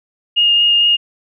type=tone with vibrato; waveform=sine; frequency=2842 Hz; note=F7; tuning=30 cents sharp; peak=-9 dBFS; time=0.36-0.97 s; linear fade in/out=20 ms; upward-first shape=triangle; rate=4.4 Hz; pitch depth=11 cents each way; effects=none